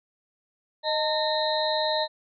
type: tone cluster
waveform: sine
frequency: 620 / 901 / 1827 / 3782 / 4082 Hz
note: D#5 / A5 / A#6 / A#7 / C8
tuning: -6 / +41 / -35 / +24 / -44 cents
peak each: -26 / -29 / -35 / -32 / -30 dBFS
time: 0.83-2.08 s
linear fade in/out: 50 ms
effects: none